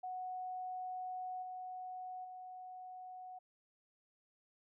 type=tone with level steps; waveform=sine; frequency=738 Hz; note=F#5; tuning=5 cents flat; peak=-40 / -43 / -47 dBFS; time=0.03-3.39 s; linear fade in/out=10 ms; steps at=1.42 / 2.24 s; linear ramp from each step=10 ms; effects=none